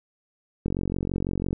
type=click train; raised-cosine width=3 ms; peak=-14 dBFS; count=41; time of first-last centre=0.66-1.53 s; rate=46 Hz; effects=none